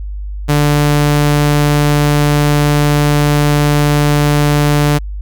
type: tone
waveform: sawtooth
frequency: 146.83 Hz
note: D3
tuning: in tune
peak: -5 dBFS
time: 0.48-4.99 s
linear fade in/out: 20 ms
effects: added 50 Hz sine -20 dBFS peak until 5.21 s